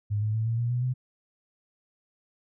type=tone with pitch steps; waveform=sine; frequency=103.83 / 107.37 / 111.03 / 114.81 / 118.72 / 122.76 / 126.95 Hz; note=G#2 / A2 / A2 / A#2 / A#2 / B2 / B2; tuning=0 / -42 / +16 / -26 / +32 / -10 / +48 cents; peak=-24 dBFS; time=0.1-0.94 s; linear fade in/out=20 ms; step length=120 ms; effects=none